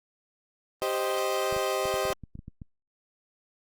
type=chord; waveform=30% pulse; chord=C minor; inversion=second; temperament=equal; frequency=392 / 523.3 / 622.3 Hz; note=G4 / C5 / Eb5; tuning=0 / 0 / 0 cents; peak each=-28 dBFS; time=0.82-2.13 s; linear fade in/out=0 ms
type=clicks; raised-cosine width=5 ms; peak=-28 dBFS; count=11; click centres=1.526 / 1.565 / 1.855 / 1.941 / 2.053 / 2.104 / 2.237 / 2.354 / 2.391 / 2.481 / 2.618 s
effects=Opus 32 kbps